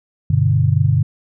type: chord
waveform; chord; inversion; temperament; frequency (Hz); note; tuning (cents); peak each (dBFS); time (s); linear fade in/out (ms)
sine; G major; none; equal; 98 / 123.47 / 146.83; G2 / B2 / D3; 0 / 0 / 0; -16; 0.3-1.03; 5
effects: none